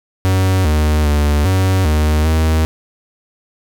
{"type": "tone with pitch steps", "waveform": "45% pulse", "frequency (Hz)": [94.2, 76, 73.7, 94.4, 76.3, 79.3], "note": ["F#2", "D#2", "D2", "F#2", "D#2", "D#2"], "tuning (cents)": [32, -40, 7, 35, -33, 33], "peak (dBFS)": -11, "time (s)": [0.25, 2.65], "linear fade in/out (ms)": 0, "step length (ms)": 400, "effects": []}